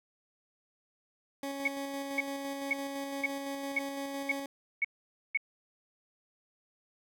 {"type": "tone with tremolo", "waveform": "20% pulse", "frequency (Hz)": 277.2, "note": "C#4", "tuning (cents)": 0, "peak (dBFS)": -30, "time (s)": [1.43, 4.46], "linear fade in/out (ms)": 2, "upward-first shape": "square", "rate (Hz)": 5.9, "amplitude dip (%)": 25}
{"type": "tone bursts", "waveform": "sine", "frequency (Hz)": 2217, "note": "C#7", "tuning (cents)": 0, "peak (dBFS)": -25, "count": 8, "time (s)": [1.65, 5.374], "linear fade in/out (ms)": 5, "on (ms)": 28, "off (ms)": 500}
{"effects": []}